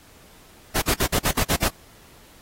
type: noise bursts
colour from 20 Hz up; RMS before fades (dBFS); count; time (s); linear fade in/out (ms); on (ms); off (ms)
pink; -21; 8; 0.75-1.687; 10; 69; 55
effects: pink hiss -51 dBFS RMS until 2.41 s + AAC 48 kbps